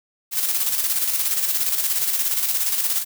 blue noise with tremolo, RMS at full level -20 dBFS, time 0.31-3.05 s, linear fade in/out 50 ms, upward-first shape square, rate 17 Hz, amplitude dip 45%, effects none

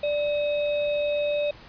sine tone with sample-and-hold, 587.3 Hz, D5, in tune, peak -22 dBFS, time 0.03-1.51 s, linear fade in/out 5 ms, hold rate 3150 Hz, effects pink hiss -48 dBFS RMS until 1.68 s + resampled to 11025 Hz

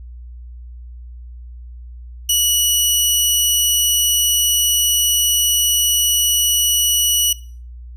15% pulse tone, 2935 Hz, F#7, 15 cents flat, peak -6 dBFS, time 2.29-7.33 s, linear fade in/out 5 ms, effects noise-tail reverb RT60 0.4 s tail -18 dB re dry + added 60 Hz sine -32 dBFS peak until 7.96 s

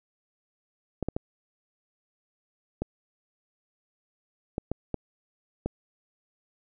clicks, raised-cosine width 2 ms, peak -15 dBFS, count 8, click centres 1.027 / 1.086 / 1.165 / 2.82 / 4.581 / 4.716 / 4.943 / 5.66 s, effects none

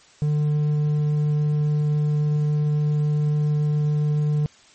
sine tone with hard clipping, 149.4 Hz, D3, 30 cents sharp, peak -19 dBFS, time 0.22-4.46 s, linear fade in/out 0 ms, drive 3 dB, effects white hiss -52 dBFS RMS until 4.74 s + MP3 32 kbps

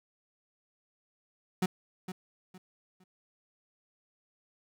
35% pulse tone with echo, 184.5 Hz, F#3, 5 cents flat, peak -24 dBFS, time 1.62-1.66 s, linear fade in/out 5 ms, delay 460 ms, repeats 3, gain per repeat -11 dB, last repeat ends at 3.04 s, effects none

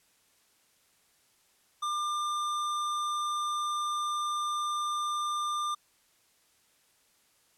sine tone with hard clipping, 1197 Hz, D6, 33 cents sharp, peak -31 dBFS, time 1.82-5.75 s, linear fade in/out 10 ms, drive 14 dB, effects white hiss -67 dBFS RMS until 7.57 s + low-pass 12000 Hz 12 dB/octave

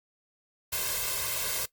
white noise with comb filter, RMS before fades -31 dBFS, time 0.72-1.66 s, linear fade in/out 10 ms, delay 1.9 ms, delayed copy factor +0.9, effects noise-tail reverb RT60 0.1 s tail -18 dB re dry + Opus 48 kbps

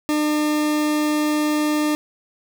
40% pulse tone, 301.4 Hz, D4, 45 cents sharp, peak -17 dBFS, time 0.09-1.95 s, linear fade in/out 0 ms, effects none

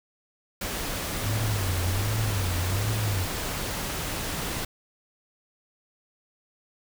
pink noise, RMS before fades -31 dBFS, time 0.61-4.65 s, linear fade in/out 5 ms
sine tone with vibrato, 98.1 Hz, G2, 2 cents sharp, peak -25 dBFS, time 1.22-3.28 s, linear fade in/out 50 ms, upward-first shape sine, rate 1.3 Hz, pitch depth 190 cents each way
effects none

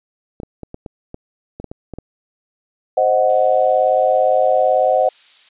clicks, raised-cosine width 2 ms, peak -17 dBFS, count 11, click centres 0.401 / 0.433 / 0.633 / 0.744 / 0.862 / 1.144 / 1.6 / 1.643 / 1.715 / 1.937 / 1.986 s
sine chord, C diminished, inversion none, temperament equal, 523.3 / 622.3 / 740 Hz, C5 / Eb5 / Gb5, 0 / 0 / 0 cents, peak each -16 dBFS, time 2.97-5.09 s, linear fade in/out 5 ms
violet noise, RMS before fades -33 dBFS, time 3.29-5.49 s, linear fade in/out 5 ms
effects resampled to 8000 Hz

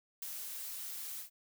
blue noise with ADSR envelope, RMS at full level -40 dBFS, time 0.22-1.3 s, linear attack 3 ms, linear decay 19 ms, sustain -3 dB, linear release 110 ms, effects none

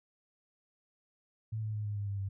sine tone with pitch steps, 110 / 107.86 / 105.76 / 103.71 / 101.69 / 99.71 / 97.77 Hz, A2 / A2 / G#2 / G#2 / G#2 / G2 / G2, 0 / -34 / +32 / -2 / -36 / +30 / -4 cents, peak -33 dBFS, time 1.52-2.29 s, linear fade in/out 10 ms, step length 110 ms, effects none

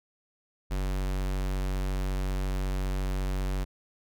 square tone, 47.27 Hz, F#1, 38 cents sharp, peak -28 dBFS, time 0.7-3.65 s, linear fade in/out 20 ms, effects none

